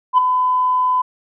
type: tone with ADSR envelope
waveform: sine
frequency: 1008 Hz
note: B5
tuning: 35 cents sharp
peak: -5 dBFS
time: 0.13-1.02 s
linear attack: 50 ms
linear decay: 8 ms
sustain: -8 dB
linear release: 8 ms
effects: tanh soft clip ceiling -4 dBFS